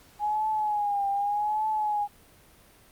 sine tone with vibrato, 830.6 Hz, G#5, in tune, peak -24 dBFS, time 0.19-2.08 s, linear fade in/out 50 ms, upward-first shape triangle, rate 0.84 Hz, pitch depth 81 cents each way, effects pink hiss -56 dBFS RMS until 2.91 s + Opus 48 kbps

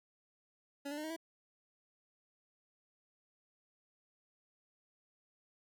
25% pulse tone with pitch steps, 282.3 / 293.1 / 304.3 / 316 / 328 Hz, C#4 / D4 / D#4 / D#4 / E4, +32 / -3 / -38 / +27 / -9 cents, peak -36 dBFS, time 0.85-1.165 s, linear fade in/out 10 ms, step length 63 ms, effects none

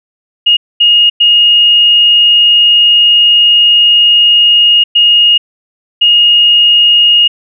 sine tone bursts at uneven times, 2860 Hz, F7, 41 cents sharp, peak -3 dBFS, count 5, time 0.46-0.57 / 0.8-1.1 / 1.2-4.84 / 4.95-5.38 / 6.01-7.28 s, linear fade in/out 10 ms, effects none

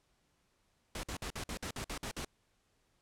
pink noise bursts, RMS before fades -40 dBFS, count 10, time 0.95-2.248 s, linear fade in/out 2 ms, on 83 ms, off 52 ms, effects pink hiss -75 dBFS RMS until 3.01 s + low-pass 10000 Hz 12 dB/octave

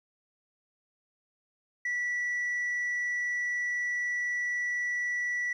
sine tone, 1954 Hz, B6, 19 cents flat, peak -26 dBFS, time 1.85-5.53 s, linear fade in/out 5 ms, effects tanh soft clip ceiling -27 dBFS + 11-bit

